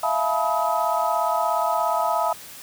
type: tone cluster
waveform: sine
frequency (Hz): 657 / 694 / 863 / 977 / 1270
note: E5 / F5 / A5 / B5 / D#6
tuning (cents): -6 / -11 / -34 / -19 / +35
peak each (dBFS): -26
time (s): 0.03-2.33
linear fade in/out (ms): 5
effects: white hiss -41 dBFS RMS until 2.62 s